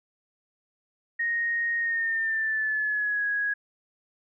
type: tone with pitch glide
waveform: sine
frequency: 1864.7 to 1661.3 Hz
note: A#6 to G#6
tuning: 0 to 0 cents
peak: -24 dBFS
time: 1.19-3.54 s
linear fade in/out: 10 ms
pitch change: -200 cents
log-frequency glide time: 1.79-3.25 s
effects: none